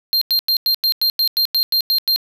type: tone bursts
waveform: square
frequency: 4186 Hz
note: C8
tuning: in tune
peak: -14 dBFS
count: 12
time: 0.13-2.161 s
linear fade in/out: 0 ms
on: 84 ms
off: 93 ms
effects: none